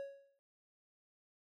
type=tone with exponential decay; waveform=triangle; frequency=554.4 Hz; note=C#5; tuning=in tune; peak=-37 dBFS; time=0-0.39 s; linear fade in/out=0 ms; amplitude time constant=83 ms; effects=none